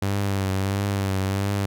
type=tone with vibrato; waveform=sawtooth; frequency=98 Hz; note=G2; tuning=in tune; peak=-18 dBFS; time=0.02-1.66 s; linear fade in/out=5 ms; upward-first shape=triangle; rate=1.5 Hz; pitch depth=53 cents each way; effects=none